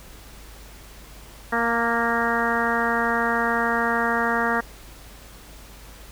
harmonic tone with a mistuned harmonic, 233.1 Hz, A#3, in tune, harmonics 1 / 2 / 3 / 4 / 5 / 6 / 7 / 8, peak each -28 / -28 / -28 / -28 / -28 / -28 / -28 / -28 dBFS, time 1.52-4.61 s, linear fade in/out 10 ms, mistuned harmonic 4, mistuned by -19 cents, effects added 50 Hz sine -44 dBFS peak until 6.11 s + pink hiss -46 dBFS RMS until 6.11 s

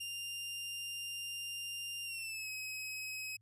sawtooth tone with pitch glide, 2794 to 2547 Hz, F7 to D#7, 0 to +40 cents, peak -37 dBFS, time 0-3.37 s, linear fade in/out 10 ms, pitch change -160 cents, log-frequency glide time 2.04-2.49 s, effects added 107 Hz sine -67 dBFS peak until 3.41 s + resampled to 32000 Hz

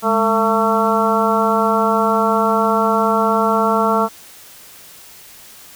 harmonic tone with a mistuned harmonic, 224.3 Hz, A3, 34 cents sharp, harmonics 1 / 2 / 3 / 4 / 5 / 6, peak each -20 / -20 / -20 / -20 / -20 / -20 dBFS, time 0.02-4.09 s, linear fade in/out 50 ms, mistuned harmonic 1, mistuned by -110 cents, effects white hiss -41 dBFS RMS until 5.75 s

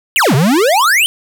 square exponential two-way sweep, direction down then up, 3167 to 123.47 to 3167 Hz, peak -9 dBFS, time 0.16-1.06 s, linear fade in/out 0 ms, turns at 0.35 s, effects none

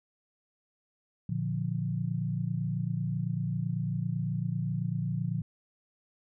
sine chord, Bb major, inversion none, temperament equal, 116.54 / 146.83 / 174.61 Hz, Bb2 / D3 / F3, 0 / 0 / 0 cents, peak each -33 dBFS, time 1.29-5.42 s, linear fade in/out 5 ms, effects none

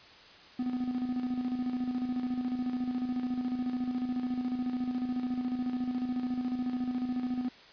triangle tone with tremolo, 250 Hz, B3, 21 cents sharp, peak -26 dBFS, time 0.59-7.49 s, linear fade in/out 5 ms, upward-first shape square, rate 14 Hz, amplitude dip 50%, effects white hiss -53 dBFS RMS until 7.72 s + resampled to 11025 Hz

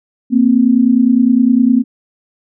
sine tone pair together, 231.8 / 261.6 Hz, A#3 / C4, -10 / 0 cents, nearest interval major second, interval 210 cents, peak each -10 dBFS, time 0.3-1.84 s, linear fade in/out 50 ms, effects none

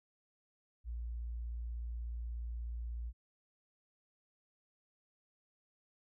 sine tone, 58.27 Hz, A#1, in tune, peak -38 dBFS, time 0.84-3.13 s, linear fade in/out 50 ms, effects none

